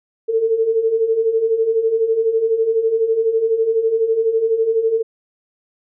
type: beating tone pair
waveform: sine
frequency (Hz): 440 / 452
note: A4 / A4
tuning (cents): 0 / +47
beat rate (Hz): 12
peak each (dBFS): -21 / -15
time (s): 0.28-5.03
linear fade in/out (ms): 20
effects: none